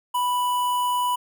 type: tone with notch filter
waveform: square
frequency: 987 Hz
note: B5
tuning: 1 cent flat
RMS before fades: -23 dBFS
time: 0.14-1.16 s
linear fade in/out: 10 ms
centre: 5200 Hz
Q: 0.93
effects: none